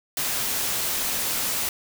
white noise, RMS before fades -26 dBFS, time 0.17-1.69 s, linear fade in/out 2 ms, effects none

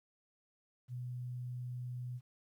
sine tone, 124 Hz, B2, 7 cents sharp, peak -39 dBFS, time 0.88-2.21 s, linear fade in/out 50 ms, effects 12-bit

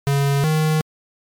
square tone pair in turn, 140.1 / 155.89 Hz, C#3 / D#3, +19 / +4 cents, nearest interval major second, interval 185 cents, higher second, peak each -16 dBFS, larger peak neither, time 0.07-0.44 / 0.44-0.81 s, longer neither, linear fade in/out 0 ms, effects MP3 96 kbps

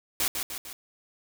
white noise with echo, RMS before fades -26 dBFS, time 0.2-0.28 s, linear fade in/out 2 ms, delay 150 ms, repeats 3, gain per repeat -5 dB, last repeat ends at 0.73 s, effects none

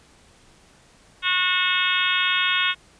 harmonic tone with a mistuned harmonic, 364.2 Hz, F#4, 27 cents flat, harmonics 3 / 4 / 5 / 6 / 7 / 8 / 9 / 10, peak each -28 / -25 / -30 / -27 / -26 / -29 / -26 / -28 dBFS, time 1.22-2.75 s, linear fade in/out 50 ms, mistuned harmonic 7, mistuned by +31 cents, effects pink hiss -54 dBFS RMS until 2.99 s + resampled to 22050 Hz

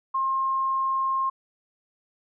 sine tone, 1066 Hz, C6, 32 cents sharp, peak -22 dBFS, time 0.14-1.3 s, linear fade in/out 10 ms, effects none

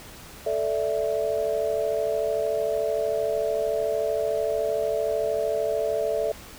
sine chord, A suspended fourth, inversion none, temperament just, 440 / 586.7 / 660 Hz, A4 / D5 / E5, 0 / -2 / +2 cents, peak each -27 dBFS, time 0.46-6.32 s, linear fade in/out 5 ms, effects pink hiss -44 dBFS RMS until 6.58 s

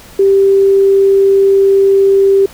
sine tone, 392 Hz, G4, in tune, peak -5 dBFS, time 0.19-2.46 s, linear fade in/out 5 ms, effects pink hiss -37 dBFS RMS until 2.53 s

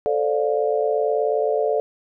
sine chord, D minor seventh, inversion second, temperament just, 440.5 / 528.6 / 587.3 / 704.8 Hz, A4 / C5 / D5 / F5, +2 / +18 / 0 / +16 cents, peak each -21 / -27 / -23 / -26 dBFS, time 0.06-1.8 s, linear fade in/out 0 ms, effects none

